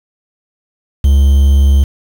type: tone with quantisation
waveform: triangle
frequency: 69.3 Hz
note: C#2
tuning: in tune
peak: -3 dBFS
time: 1.04-1.84 s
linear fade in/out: 5 ms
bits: 5
effects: none